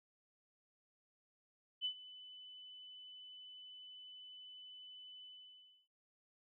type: tone with ADSR envelope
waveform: sine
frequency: 3004 Hz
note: F#7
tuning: 26 cents sharp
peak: -34 dBFS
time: 1.81-5.88 s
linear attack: 42 ms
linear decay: 81 ms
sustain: -18 dB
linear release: 640 ms
effects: none